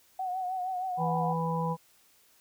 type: tone with vibrato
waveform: sine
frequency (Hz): 740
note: F#5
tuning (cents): 0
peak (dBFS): -30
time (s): 0.19-1.33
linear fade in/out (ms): 5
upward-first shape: triangle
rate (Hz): 6.4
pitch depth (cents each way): 61
type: harmonic tone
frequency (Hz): 164.81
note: E3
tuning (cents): 0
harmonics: 1 / 3 / 5 / 6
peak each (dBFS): -30 / -35 / -37 / -33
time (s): 0.97-1.77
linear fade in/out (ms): 50
effects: white hiss -63 dBFS RMS until 2.4 s